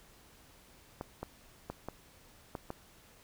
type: clicks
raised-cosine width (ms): 1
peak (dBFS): -24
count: 6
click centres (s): 1.011 / 1.23 / 1.7 / 1.886 / 2.552 / 2.704
effects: pink hiss -60 dBFS RMS until 3.23 s